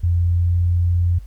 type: tone with pitch glide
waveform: sine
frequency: 86.6 to 87.35 Hz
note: F2 to F2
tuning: -14 to +1 cents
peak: -14 dBFS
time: 0.03-1.19 s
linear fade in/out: 10 ms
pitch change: +15 cents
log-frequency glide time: 0.26-0.54 s
effects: added 50 Hz sine -33 dBFS peak until 1.26 s + pink hiss -58 dBFS RMS until 1.26 s